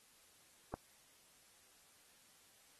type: click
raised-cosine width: 1 ms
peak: -27 dBFS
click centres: 0.74 s
effects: white hiss -67 dBFS RMS until 2.79 s + AAC 32 kbps